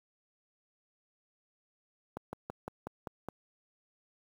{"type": "slowing click train", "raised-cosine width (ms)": 1, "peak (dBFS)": -24, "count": 7, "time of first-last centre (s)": [2.17, 3.286], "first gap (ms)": 160, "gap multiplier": 1.06, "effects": ["high-pass 80 Hz 12 dB/octave", "9-bit"]}